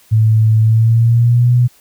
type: tone with pitch glide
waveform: sine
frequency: 110 to 122.76 Hz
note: A2 to B2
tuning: 0 to -10 cents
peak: -7 dBFS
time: 0.11-1.68 s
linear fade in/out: 20 ms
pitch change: +190 cents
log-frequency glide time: 0.61-1.53 s
effects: white hiss -49 dBFS RMS until 1.8 s